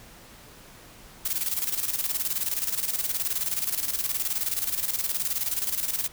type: noise with tremolo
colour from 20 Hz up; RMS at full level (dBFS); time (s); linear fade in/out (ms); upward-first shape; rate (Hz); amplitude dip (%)
blue; -26; 1.25-6.08; 5; square; 19; 65
effects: pink hiss -49 dBFS RMS until 6.12 s